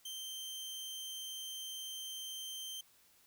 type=tone; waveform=sawtooth; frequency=3129 Hz; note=G7; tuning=4 cents flat; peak=-39 dBFS; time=0.05-2.81 s; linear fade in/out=5 ms; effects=white hiss -67 dBFS RMS until 3.26 s